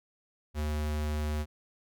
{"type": "tone", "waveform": "square", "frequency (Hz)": 75.5, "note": "D2", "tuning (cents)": 48, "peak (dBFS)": -30, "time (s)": [0.54, 1.46], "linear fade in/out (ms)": 50, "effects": []}